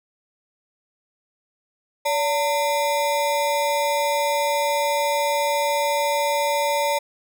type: ring-modulated tone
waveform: square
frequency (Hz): 740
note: F#5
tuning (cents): 0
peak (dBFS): -17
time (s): 2.05-6.99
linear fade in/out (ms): 10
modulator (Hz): 167
effects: none